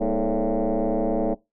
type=tone with frequency modulation; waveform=sine; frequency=125.9 Hz; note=B2; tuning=34 cents sharp; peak=-19 dBFS; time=0-1.35 s; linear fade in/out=20 ms; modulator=110 Hz; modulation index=5.3; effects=noise-tail reverb RT60 0.2 s tail -20 dB re dry + tanh soft clip ceiling -15 dBFS